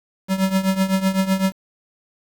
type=tone with tremolo; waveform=square; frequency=190.9 Hz; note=G3; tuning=46 cents flat; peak=-14 dBFS; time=0.28-1.53 s; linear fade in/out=50 ms; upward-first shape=triangle; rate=7.9 Hz; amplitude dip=85%; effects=7-bit